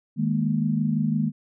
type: chord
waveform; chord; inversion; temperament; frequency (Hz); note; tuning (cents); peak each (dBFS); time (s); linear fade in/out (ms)
sine; D# suspended fourth; none; just; 155.56 / 207.4 / 233.3; D#3 / G#3 / A#3; 0 / -2 / +2; -25; 0.16-1.32; 50
effects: none